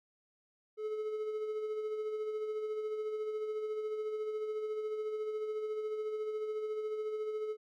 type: tone with tremolo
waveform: triangle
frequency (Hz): 430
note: A4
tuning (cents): -40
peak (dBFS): -31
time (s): 0.77-7.57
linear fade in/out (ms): 50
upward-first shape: sine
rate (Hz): 14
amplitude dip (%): 40
effects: none